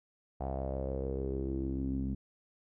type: tone with low-pass filter sweep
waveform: sawtooth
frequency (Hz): 66.8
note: C2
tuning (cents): +36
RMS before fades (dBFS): -35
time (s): 0.4-2.15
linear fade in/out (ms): 10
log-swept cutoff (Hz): 740 to 230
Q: 5.7
effects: none